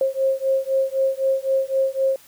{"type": "beating tone pair", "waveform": "sine", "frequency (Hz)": [533, 536.9], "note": ["C5", "C5"], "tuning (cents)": [32, 45], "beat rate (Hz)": 3.9, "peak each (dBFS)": -21, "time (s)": [0.01, 2.16], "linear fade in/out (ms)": 2, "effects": ["white hiss -50 dBFS RMS until 2.27 s"]}